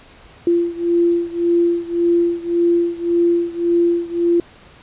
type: beating tone pair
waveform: sine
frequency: 342.7 / 344.5 Hz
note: F4 / F4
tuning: -33 / -24 cents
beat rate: 1.8 Hz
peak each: -16 / -18 dBFS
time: 0.47-4.4 s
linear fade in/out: 2 ms
effects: pink hiss -45 dBFS RMS until 4.82 s + resampled to 8000 Hz